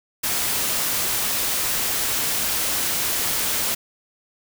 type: noise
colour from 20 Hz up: white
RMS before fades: -23 dBFS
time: 0.23-3.75 s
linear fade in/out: 10 ms
effects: none